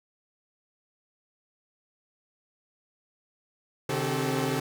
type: tone cluster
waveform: sawtooth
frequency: 131.9 / 152 / 264.8 / 383.2 / 433.9 Hz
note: C3 / D#3 / C4 / G4 / A4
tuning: +14 / -40 / +21 / -39 / -24 cents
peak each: -29 dBFS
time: 3.89-4.6 s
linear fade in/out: 5 ms
effects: none